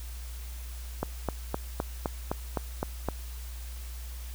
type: click train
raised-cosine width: 1 ms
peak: -14 dBFS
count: 9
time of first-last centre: 1.03-3.087 s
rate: 3.89 Hz
effects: added 60 Hz sine -37 dBFS peak until 4.34 s + white hiss -49 dBFS RMS until 4.34 s